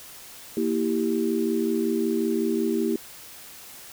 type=chord; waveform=sine; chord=E diminished; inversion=second; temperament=equal with one note detuned; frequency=233.1 / 326.6 / 392 Hz; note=Bb3 / E4 / G4; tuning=0 / -16 / 0 cents; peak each=-26 dBFS; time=0.57-2.96 s; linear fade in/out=2 ms; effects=white hiss -44 dBFS RMS until 3.92 s